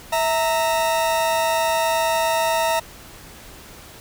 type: tone pair together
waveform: 40% pulse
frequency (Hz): 653 / 923.5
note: E5 / A#5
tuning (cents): -17 / -16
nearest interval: tritone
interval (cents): 601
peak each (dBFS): -20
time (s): 0.12-2.8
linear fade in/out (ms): 10
effects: pink hiss -42 dBFS RMS until 4 s